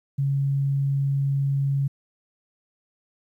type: tone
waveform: sine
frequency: 138.59 Hz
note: C#3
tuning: in tune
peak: -20 dBFS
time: 0.18-1.88 s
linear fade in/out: 10 ms
effects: 10-bit